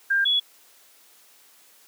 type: tone pair in turn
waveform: sine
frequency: 1596 / 3382 Hz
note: G6 / G#7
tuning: +31 / +31 cents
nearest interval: octave + minor second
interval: 1300 cents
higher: second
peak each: -18 dBFS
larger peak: neither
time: 0.1-0.25 / 0.25-0.4 s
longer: neither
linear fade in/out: 10 ms
effects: white hiss -55 dBFS RMS until 1.87 s + high-pass 300 Hz 12 dB/octave